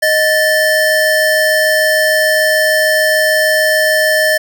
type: tone pair together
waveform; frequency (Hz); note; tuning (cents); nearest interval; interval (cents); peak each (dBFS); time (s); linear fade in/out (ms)
square; 622 / 1759.3; D#5 / A6; -1 / -1; octave + tritone; 1800; -13; 0.02-4.38; 10
effects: none